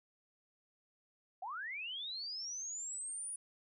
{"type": "linear sweep", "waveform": "sine", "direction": "up", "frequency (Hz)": [691, 9800], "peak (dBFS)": -40, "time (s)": [1.42, 3.36], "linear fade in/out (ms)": 5, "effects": []}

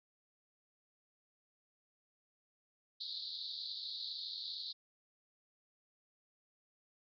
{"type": "band-pass noise", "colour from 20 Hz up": "pink", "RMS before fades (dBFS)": -44, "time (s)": [3, 4.73], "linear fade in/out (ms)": 10, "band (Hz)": [3700, 4600], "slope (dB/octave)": 96, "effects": []}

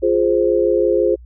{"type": "chord", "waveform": "sine", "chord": "F minor", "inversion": "none", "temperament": "equal", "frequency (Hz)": [349.2, 415.3, 523.3], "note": ["F4", "Ab4", "C5"], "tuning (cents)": [0, 0, 0], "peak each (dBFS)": -17, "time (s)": [0.02, 1.16], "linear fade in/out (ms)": 20, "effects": ["added 60 Hz sine -37 dBFS peak until 1.25 s"]}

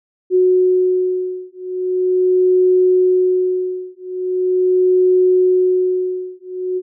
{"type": "beating tone pair", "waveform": "sine", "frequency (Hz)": [367.2, 367.61], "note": ["F#4", "F#4"], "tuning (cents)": [-13, -11], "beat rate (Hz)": 0.41, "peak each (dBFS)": -15, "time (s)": [0.3, 6.82], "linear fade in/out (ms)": 50, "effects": []}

